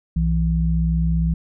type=tone pair together; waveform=sine; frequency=61.94 / 164.6 Hz; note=B1 / E3; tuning=+6 / -2 cents; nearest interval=octave + perfect fourth; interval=1692 cents; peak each=-19 dBFS; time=0.16-1.34 s; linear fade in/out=5 ms; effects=none